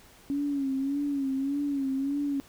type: tone with vibrato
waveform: sine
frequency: 277.2 Hz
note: C#4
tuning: in tune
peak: -26 dBFS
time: 0.3-2.4 s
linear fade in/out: 0 ms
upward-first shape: sine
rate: 1.7 Hz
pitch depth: 68 cents each way
effects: pink hiss -55 dBFS RMS until 2.48 s